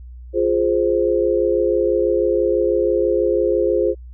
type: chord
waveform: sine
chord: F minor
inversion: none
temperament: equal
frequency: 349.2 / 415.3 / 523.3 Hz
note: F4 / Ab4 / C5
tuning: 0 / 0 / 0 cents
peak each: -19 dBFS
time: 0.33-3.95 s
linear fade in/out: 50 ms
effects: added 61 Hz sine -34 dBFS peak until 4.13 s